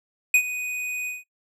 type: tone with ADSR envelope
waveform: square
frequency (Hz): 2489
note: D#7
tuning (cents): 0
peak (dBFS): -13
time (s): 0.34-1.24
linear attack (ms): 3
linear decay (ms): 76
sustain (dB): -15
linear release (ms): 170
effects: noise-tail reverb RT60 0.1 s tail -20 dB re dry + low-pass 12000 Hz 12 dB/octave